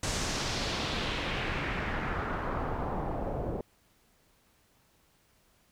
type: noise with low-pass filter sweep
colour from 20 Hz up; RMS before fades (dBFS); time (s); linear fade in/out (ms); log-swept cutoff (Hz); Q
pink; -33; 0.03-3.61; 2; 7500 to 540; 1.7
effects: pink hiss -67 dBFS RMS until 5.71 s